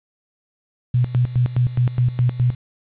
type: tone with tremolo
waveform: sine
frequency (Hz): 123.47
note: B2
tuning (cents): 0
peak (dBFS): -13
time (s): 0.94-2.55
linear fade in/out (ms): 5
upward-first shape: square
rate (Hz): 4.8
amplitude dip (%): 80
effects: resampled to 8000 Hz + 8-bit